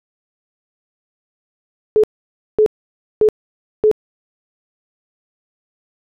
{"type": "tone bursts", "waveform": "sine", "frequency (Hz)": 428.8, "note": "A4", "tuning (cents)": -45, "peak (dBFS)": -8, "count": 4, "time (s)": [1.96, 3.914], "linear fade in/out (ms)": 0, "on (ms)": 76, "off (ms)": 550, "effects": []}